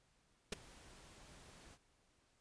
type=noise with ADSR envelope; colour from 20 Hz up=pink; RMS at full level=-37 dBFS; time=0.52-1.78 s; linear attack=6 ms; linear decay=14 ms; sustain=-23 dB; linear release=47 ms; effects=pink hiss -75 dBFS RMS until 2.4 s + resampled to 22050 Hz